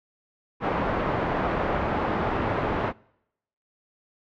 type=low-pass noise; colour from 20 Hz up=white; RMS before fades=-26 dBFS; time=0.6-2.93 s; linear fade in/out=50 ms; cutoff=960 Hz; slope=12 dB/octave; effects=noise-tail reverb RT60 0.8 s tail -25 dB re dry + low-pass 3000 Hz 12 dB/octave